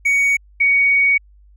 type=tone pair in turn; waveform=triangle / sine; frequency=2241 / 2241 Hz; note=C#7 / C#7; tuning=+18 / +18 cents; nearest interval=unison; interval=0 cents; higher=neither; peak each=-11 dBFS; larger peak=neither; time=0.05-0.37 / 0.6-1.18 s; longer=second; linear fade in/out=10 ms; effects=added 50 Hz sine -45 dBFS peak until 1.56 s